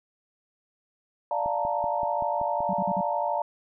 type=chord; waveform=sine; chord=Bb major seventh; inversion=first; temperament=equal; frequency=587.3 / 698.5 / 880 / 932.3 Hz; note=D5 / F5 / A5 / Bb5; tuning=0 / 0 / 0 / 0 cents; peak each=-30 dBFS; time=1.31-3.42 s; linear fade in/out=2 ms
type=click train; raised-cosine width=3 ms; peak=-28 dBFS; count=7; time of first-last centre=1.46-2.605 s; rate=5.24 Hz
type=tone bursts; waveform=sine; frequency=190 Hz; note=F#3; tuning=46 cents sharp; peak=-28 dBFS; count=4; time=2.69-3.01 s; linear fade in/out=2 ms; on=44 ms; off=48 ms
effects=none